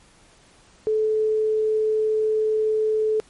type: tone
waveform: sine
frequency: 433.6 Hz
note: A4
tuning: 25 cents flat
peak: -18 dBFS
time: 0.87-3.2 s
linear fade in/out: 0 ms
effects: pink hiss -54 dBFS RMS until 3.29 s + MP3 48 kbps